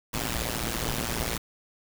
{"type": "noise with amplitude modulation", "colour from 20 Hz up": "pink", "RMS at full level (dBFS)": -26, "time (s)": [0.13, 1.38], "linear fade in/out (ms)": 10, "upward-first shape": "sine", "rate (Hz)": 115, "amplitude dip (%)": 100, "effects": []}